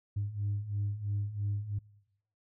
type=beating tone pair; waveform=sine; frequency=100.2 / 103.2 Hz; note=G2 / G#2; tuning=+38 / -10 cents; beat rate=3 Hz; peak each=-35 / -32 dBFS; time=0.16-1.79 s; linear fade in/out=10 ms; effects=noise-tail reverb RT60 1.0 s tail -25 dB re dry + tanh soft clip ceiling -26 dBFS